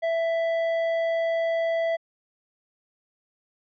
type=tone with tanh clipping; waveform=sine; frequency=662 Hz; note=E5; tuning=7 cents sharp; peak=-24 dBFS; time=0.02-1.97 s; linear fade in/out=20 ms; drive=12 dB; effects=low-pass 3000 Hz 12 dB/octave